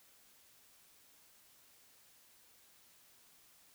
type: silence
effects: white hiss -65 dBFS RMS until 3.74 s